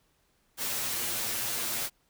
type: noise with comb filter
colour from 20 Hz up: white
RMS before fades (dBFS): -32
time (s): 0.57-1.9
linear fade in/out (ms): 50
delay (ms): 8.6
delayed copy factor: +0.85
effects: pink hiss -70 dBFS RMS until 2.09 s